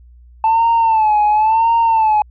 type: tone with vibrato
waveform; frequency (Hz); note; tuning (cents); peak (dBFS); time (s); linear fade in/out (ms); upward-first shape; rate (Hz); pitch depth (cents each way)
sine; 880; A5; 0; -8; 0.44-2.22; 2; sine; 0.95; 85
effects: tanh soft clip ceiling -8 dBFS + added 60 Hz sine -40 dBFS peak until 2.3 s